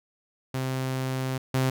sawtooth tone pair in turn, 130.81 / 130.81 Hz, C3 / C3, 0 / 0 cents, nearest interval unison, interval 0 cents, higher neither, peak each -23 / -18 dBFS, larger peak second, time 0.54-1.38 / 1.54-1.7 s, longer first, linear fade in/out 5 ms, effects none

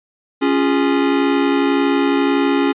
square chord, Db major, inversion none, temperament equal with one note detuned, 277.2 / 349.2 / 411 Hz, Db4 / F4 / Ab4, 0 / 0 / -18 cents, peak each -16 / -21 / -21 dBFS, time 0.41-2.73 s, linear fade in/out 20 ms, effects resampled to 8000 Hz

